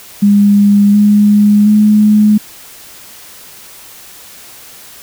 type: tone with pitch steps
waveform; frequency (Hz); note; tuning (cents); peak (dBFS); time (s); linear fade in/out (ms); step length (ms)
sine; 203.3 / 207.2 / 211.2; G#3 / G#3 / G#3; -37 / -4 / +29; -4; 0.22-2.38; 10; 720
effects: white hiss -35 dBFS RMS until 5.02 s